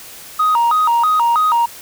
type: tone with vibrato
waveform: sine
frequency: 1084 Hz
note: C#6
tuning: 39 cents flat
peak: -9 dBFS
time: 0.39-1.66 s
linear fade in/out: 10 ms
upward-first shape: square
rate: 3.1 Hz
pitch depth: 250 cents each way
effects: tanh soft clip ceiling -9 dBFS + white hiss -36 dBFS RMS until 1.81 s